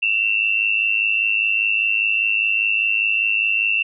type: tone pair together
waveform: sine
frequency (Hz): 2646 / 2751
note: E7 / F7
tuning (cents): +6 / -27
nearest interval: minor second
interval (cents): 67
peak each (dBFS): -19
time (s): 0.02-3.83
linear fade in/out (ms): 10
effects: none